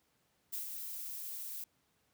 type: noise with ADSR envelope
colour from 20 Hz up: violet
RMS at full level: -38 dBFS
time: 0.52-1.64 s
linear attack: 19 ms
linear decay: 110 ms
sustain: -5 dB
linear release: 3 ms
effects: pink hiss -75 dBFS RMS until 2.13 s + high-pass 80 Hz 12 dB/octave